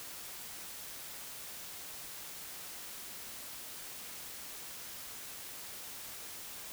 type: silence
effects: white hiss -46 dBFS RMS until 6.72 s